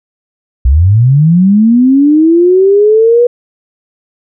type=linear sweep; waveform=sine; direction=up; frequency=58.27 to 488.8 Hz; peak=-3 dBFS; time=0.65-3.27 s; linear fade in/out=5 ms; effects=none